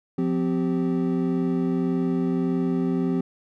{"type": "tone cluster", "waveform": "triangle", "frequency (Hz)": [175.7, 257.4, 389.6], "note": ["F3", "C4", "G4"], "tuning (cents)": [11, -28, -11], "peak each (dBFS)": [-23, -22, -27], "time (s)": [0.18, 3.21], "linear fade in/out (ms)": 5, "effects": []}